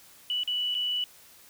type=tone with dropouts; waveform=sine; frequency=2958 Hz; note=F#7; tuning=1 cent flat; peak=-26 dBFS; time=0.3-1.04 s; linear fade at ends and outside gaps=1 ms; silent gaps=0.434-0.476 / 0.744-0.75 s; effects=white hiss -54 dBFS RMS until 1.49 s